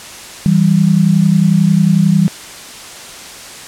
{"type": "tone pair together", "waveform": "sine", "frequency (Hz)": [162.87, 194], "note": ["E3", "G3"], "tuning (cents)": [-21, -18], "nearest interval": "minor third", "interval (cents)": 303, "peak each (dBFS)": -10, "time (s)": [0.46, 2.28], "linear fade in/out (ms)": 0, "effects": ["white hiss -31 dBFS RMS until 3.67 s", "low-pass 9000 Hz 12 dB/octave"]}